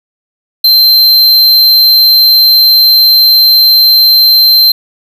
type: tone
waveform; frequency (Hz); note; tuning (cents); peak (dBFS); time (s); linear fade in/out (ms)
square; 4123; C8; -26; -3; 0.64-4.72; 5
effects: none